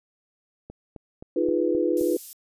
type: click train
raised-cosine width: 2 ms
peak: -26 dBFS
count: 6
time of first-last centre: 0.7-2.012 s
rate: 3.81 Hz
type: chord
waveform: sine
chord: F half-diminished seventh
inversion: third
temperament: equal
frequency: 311.1 / 349.2 / 415.3 / 493.9 Hz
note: Eb4 / F4 / Ab4 / Cb5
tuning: 0 / 0 / 0 / 0 cents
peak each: -26 / -24 / -29 / -26 dBFS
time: 1.36-2.17 s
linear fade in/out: 5 ms
type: high-pass noise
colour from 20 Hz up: white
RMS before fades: -40 dBFS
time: 1.97-2.33 s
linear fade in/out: 0 ms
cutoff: 6500 Hz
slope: 12 dB/octave
effects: resampled to 32000 Hz